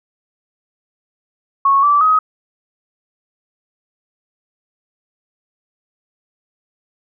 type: tone with pitch steps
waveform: sine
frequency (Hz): 1102 / 1162 / 1263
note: C#6 / D6 / D#6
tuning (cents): -11 / -19 / +26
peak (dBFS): -9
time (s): 1.65-2.19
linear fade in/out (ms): 5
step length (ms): 180
effects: none